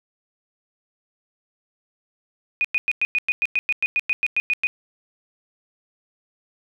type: tone bursts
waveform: sine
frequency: 2476 Hz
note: D#7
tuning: 9 cents flat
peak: -17 dBFS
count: 16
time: 2.61-4.67 s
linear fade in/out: 0 ms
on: 35 ms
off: 100 ms
effects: none